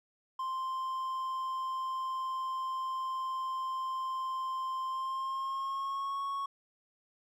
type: tone with pitch glide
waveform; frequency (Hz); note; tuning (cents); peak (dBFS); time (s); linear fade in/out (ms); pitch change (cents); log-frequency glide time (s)
triangle; 1046.5 to 1105.5; C6 to C#6; 0 to -5; -31; 0.39-6.46; 5; +95; 4.88-6.21
effects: none